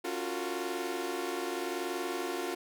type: chord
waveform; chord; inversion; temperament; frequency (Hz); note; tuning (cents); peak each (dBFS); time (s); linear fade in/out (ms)
sawtooth; Gb major seventh; second; equal with one note detuned; 277.2 / 349.2 / 370 / 454.5; Db4 / F4 / Gb4 / Bb4; 0 / 0 / 0 / -44; -38 / -32 / -35 / -37; 0.04-2.55; 10
effects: none